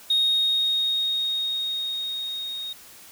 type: tone with level ramp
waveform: sine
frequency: 3729 Hz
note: A#7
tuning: in tune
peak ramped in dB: -16 to -30 dBFS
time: 0.1-2.73 s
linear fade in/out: 5 ms
effects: tanh soft clip ceiling -15 dBFS + white hiss -47 dBFS RMS until 3.11 s